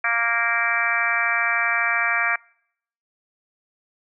harmonic tone, 232.7 Hz, A#3, 3 cents flat, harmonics 3 / 4 / 5 / 6 / 7 / 8 / 9 / 10, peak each -30 / -35 / -28 / -27 / -25 / -26 / -32 / -24 dBFS, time 0.04-2.36 s, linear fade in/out 5 ms, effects noise-tail reverb RT60 0.7 s tail -26 dB re dry

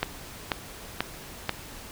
click train, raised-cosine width 0.3 ms, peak -8 dBFS, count 4, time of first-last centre 0.03-1.493 s, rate 2.05 Hz, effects pink hiss -43 dBFS RMS until 1.91 s

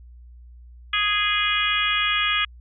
harmonic tone with a mistuned harmonic, 415.3 Hz, G#4, in tune, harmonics 3 / 4 / 5 / 6 / 7 / 8, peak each -26 / -27 / -27 / -26 / -27 / -26 dBFS, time 0.93-2.45 s, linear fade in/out 5 ms, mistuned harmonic 6, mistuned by -18 cents, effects added 60 Hz sine -42 dBFS peak until 2.6 s

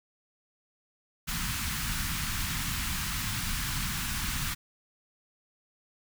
pink band-stop noise, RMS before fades -32 dBFS, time 1.27-4.55 s, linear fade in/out 20 ms, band 220 to 1100 Hz, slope 24 dB/octave, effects none

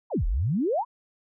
sine exponential two-way sweep, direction down then up, 1054 to 35.97 to 1054 Hz, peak -22 dBFS, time 0.1-0.85 s, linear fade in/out 50 ms, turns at 0.26 s, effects none

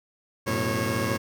15% pulse tone cluster, 91.5 / 111.3 / 125 / 547 Hz, F#2 / A2 / B2 / C#5, -19 / +20 / +21 / -23 cents, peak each -26 / -22 / -25 / -23 dBFS, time 0.46-1.18 s, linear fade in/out 20 ms, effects none

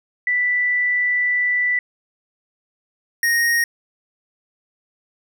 sine / square tone pair in turn, 1975.5 / 1866.5 Hz, B6 / A#6, 0 / +2 cents, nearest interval minor second, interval 98 cents, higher first, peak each -16 dBFS, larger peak neither, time 0.27-1.79 / 3.23-3.64 s, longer first, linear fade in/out 2 ms, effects none

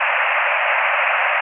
white band-pass noise, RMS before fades -18 dBFS, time 0-1.41 s, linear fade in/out 10 ms, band 550 to 2700 Hz, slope 96 dB/octave, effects none

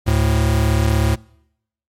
square tone pair together, 73.47 / 109.9 Hz, D2 / A2, +1 / -2 cents, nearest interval perfect fifth, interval 697 cents, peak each -17 dBFS, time 0.06-1.16 s, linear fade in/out 20 ms, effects noise-tail reverb RT60 0.8 s tail -25 dB re dry + MP3 64 kbps

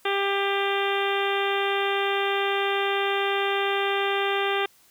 harmonic tone, 396.8 Hz, G4, 21 cents sharp, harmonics 1 / 2 / 3 / 4 / 5 / 6 / 7 / 8 / 9, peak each -26 / -29 / -31 / -32 / -33 / -34 / -34 / -35 / -36 dBFS, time 0.05-4.66 s, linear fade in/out 5 ms, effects white hiss -58 dBFS RMS until 4.9 s

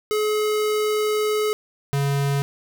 square tone pair in turn, 425.5 / 140.28 Hz, G#4 / C#3, +42 / +21 cents, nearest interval octave + perfect fifth, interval 1921 cents, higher first, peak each -20 dBFS, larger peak neither, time 0.11-1.53 / 1.93-2.42 s, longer first, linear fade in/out 0 ms, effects none

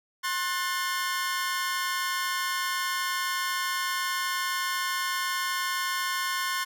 sawtooth chord, F# diminished, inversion second, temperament just, 1065.6 / 1480 / 1776 Hz, C6 / F#6 / A6, +31 / 0 / +16 cents, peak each -26 / -30 / -30 dBFS, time 0.23-6.65 s, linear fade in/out 20 ms, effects none

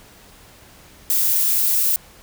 violet noise, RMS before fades -18 dBFS, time 1.1-1.96 s, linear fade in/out 0 ms, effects pink hiss -47 dBFS RMS until 2.22 s

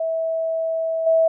sine tone with level steps, 651 Hz, E5, 22 cents flat, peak -20 / -13 dBFS, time 0-1.28 s, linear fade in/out 5 ms, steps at 1.06 s, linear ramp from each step 10 ms, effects none

